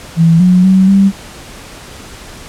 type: tone with pitch steps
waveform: sine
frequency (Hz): 165.2 / 181.6 / 189.1 / 195.8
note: E3 / F#3 / F#3 / G3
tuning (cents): +4 / -32 / +38 / -2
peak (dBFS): -4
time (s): 0.16-1.12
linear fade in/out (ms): 50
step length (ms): 240
effects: pink hiss -32 dBFS RMS until 2.48 s + low-pass 10000 Hz 12 dB/octave